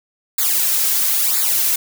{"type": "noise with flanger", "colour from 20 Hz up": "blue", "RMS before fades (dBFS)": -17, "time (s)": [0.38, 1.76], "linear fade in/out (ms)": 5, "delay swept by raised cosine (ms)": [0.33, 3.43], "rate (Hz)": 1, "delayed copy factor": -0.8, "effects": []}